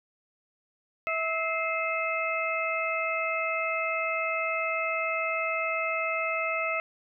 harmonic tone with a mistuned harmonic, 649 Hz, E5, 27 cents flat, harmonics 1 / 2 / 3 / 4, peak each -32 / -32 / -32 / -32 dBFS, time 1.07-6.8 s, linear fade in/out 0 ms, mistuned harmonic 3, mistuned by +130 cents, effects none

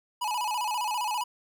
square tone with vibrato, 913 Hz, A#5, 36 cents flat, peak -28 dBFS, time 0.21-1.24 s, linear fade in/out 10 ms, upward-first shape square, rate 15 Hz, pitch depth 120 cents each way, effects none

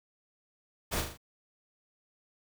pink noise with echo, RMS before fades -32 dBFS, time 0.91-1.02 s, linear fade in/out 20 ms, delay 39 ms, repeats 4, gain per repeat -5 dB, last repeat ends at 1.176 s, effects none

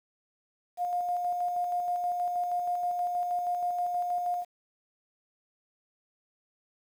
sine tone with tremolo, 710 Hz, F5, 28 cents sharp, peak -26 dBFS, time 0.77-4.45 s, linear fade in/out 50 ms, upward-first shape square, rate 6.3 Hz, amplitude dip 30%, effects 9-bit

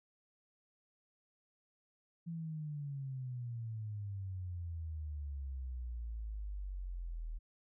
sine exponential sweep, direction down, 169.7 to 38.89 Hz, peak -39 dBFS, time 2.26-7.39 s, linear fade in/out 20 ms, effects none

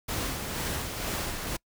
pink noise with tremolo, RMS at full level -31 dBFS, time 0.08-1.57 s, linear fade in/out 10 ms, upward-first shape sine, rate 2.1 Hz, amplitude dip 40%, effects noise-tail reverb RT60 0.1 s tail -26 dB re dry

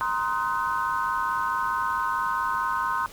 sine chord, C half-diminished seventh, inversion third, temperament just, 941.9 / 1046.5 / 1255.8 / 1507 Hz, Bb5 / C6 / Eb6 / Gb6, +18 / 0 / +16 / +31 cents, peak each -30 / -27 / -30 / -31 dBFS, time 0.01-3.06 s, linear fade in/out 0 ms, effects pink hiss -46 dBFS RMS until 3.12 s

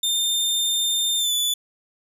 sawtooth tone with pitch glide, 3612 to 3473 Hz, A7 to A7, +45 to -23 cents, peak -17 dBFS, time 0.03-1.54 s, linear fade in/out 5 ms, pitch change -68 cents, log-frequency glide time 1.17-1.33 s, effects none

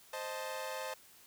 sawtooth chord, A diminished, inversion first, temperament equal, 523.3 / 622.3 / 880 Hz, C5 / Eb5 / A5, 0 / 0 / 0 cents, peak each -38 / -40 / -40 dBFS, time 0.13-0.94 s, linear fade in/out 5 ms, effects white hiss -60 dBFS RMS until 1.26 s

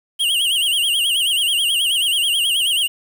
square tone with vibrato, 3021 Hz, F#7, 35 cents sharp, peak -16 dBFS, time 0.19-2.88 s, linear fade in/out 20 ms, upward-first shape sine, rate 9.3 Hz, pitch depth 150 cents each way, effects 7-bit

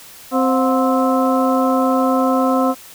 harmonic tone with a mistuned harmonic, 261.6 Hz, C4, in tune, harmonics 1 / 2 / 3 / 4 / 5, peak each -16 / -19 / -21 / -22 / -23 dBFS, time 0.31-2.75 s, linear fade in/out 50 ms, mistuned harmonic 3, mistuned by -140 cents, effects white hiss -40 dBFS RMS until 2.94 s

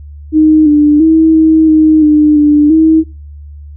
sine tone with pitch steps, 310.6 / 296.5 / 320.7 / 317.7 / 311.9 / 301.4 / 295.9 / 318.9 Hz, D#4 / D4 / E4 / D#4 / D#4 / D4 / D4 / D#4, -3 / +17 / -48 / +36 / +4 / +45 / +13 / +43 cents, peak -3 dBFS, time 0.32-3.04 s, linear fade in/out 50 ms, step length 340 ms, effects noise-tail reverb RT60 0.4 s tail -24 dB re dry + added 73 Hz sine -27 dBFS peak until 3.76 s

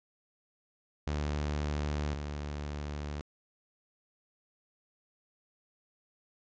sawtooth tone pair in turn, 74 / 73.45 Hz, D2 / D2, +14 / +1 cents, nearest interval unison, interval 13 cents, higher first, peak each -27 / -32 dBFS, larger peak first, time 1.07-2.14 / 2.14-3.21 s, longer neither, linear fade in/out 0 ms, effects resampled to 16000 Hz

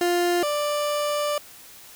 30% pulse tone pair in turn, 350.4 / 589.3 Hz, F4 / D5, +6 / +6 cents, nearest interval major sixth, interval 900 cents, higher second, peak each -17 / -20 dBFS, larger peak first, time 0.01-0.43 / 0.43-1.38 s, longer second, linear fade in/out 2 ms, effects white hiss -46 dBFS RMS until 1.95 s

